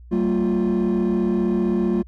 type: tone cluster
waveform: triangle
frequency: 191.1 / 226.4 / 350.5 Hz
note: G3 / A3 / F4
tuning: -44 / +50 / +6 cents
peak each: -19 dBFS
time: 0.11-2.03 s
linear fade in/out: 20 ms
effects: tanh soft clip ceiling -12 dBFS + added 60 Hz sine -40 dBFS peak until 2.07 s